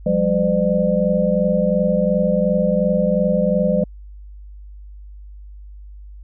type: tone cluster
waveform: sine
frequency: 178.3 / 201.1 / 509 / 600 Hz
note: F3 / G3 / C5 / D5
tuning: +36 / +44 / -48 / +37 cents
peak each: -20 dBFS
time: 0.06-3.84 s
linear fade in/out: 5 ms
effects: added 50 Hz sine -35 dBFS peak until 6.23 s